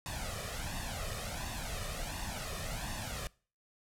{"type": "noise with flanger", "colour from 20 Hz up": "pink", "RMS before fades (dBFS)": -39, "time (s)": [0.06, 3.27], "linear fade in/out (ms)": 0, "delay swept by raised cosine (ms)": [1.1, 1.67], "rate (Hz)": 1.4, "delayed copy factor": 0.7, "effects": ["noise-tail reverb RT60 0.4 s tail -23 dB re dry", "low-pass 12000 Hz 12 dB/octave"]}